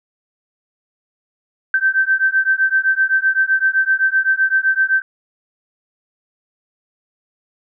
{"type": "beating tone pair", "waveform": "sine", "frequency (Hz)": [1549, 1556.8], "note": ["G6", "G6"], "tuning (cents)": [-21, -12], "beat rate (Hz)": 7.8, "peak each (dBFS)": -16, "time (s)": [1.74, 5.02], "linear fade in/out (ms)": 2, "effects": []}